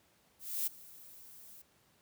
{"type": "noise with ADSR envelope", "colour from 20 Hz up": "violet", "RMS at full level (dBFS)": -33, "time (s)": [0.39, 1.62], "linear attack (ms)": 280, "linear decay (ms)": 10, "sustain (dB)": -21, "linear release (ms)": 6, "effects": ["pink hiss -69 dBFS RMS until 2.01 s", "high-pass 80 Hz 12 dB/octave"]}